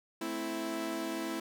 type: chord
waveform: sawtooth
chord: A minor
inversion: none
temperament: equal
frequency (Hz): 220 / 261.6 / 329.6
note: A3 / C4 / E4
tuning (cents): 0 / 0 / 0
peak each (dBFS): -38 / -37 / -32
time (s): 0.21-1.4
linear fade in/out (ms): 5
effects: none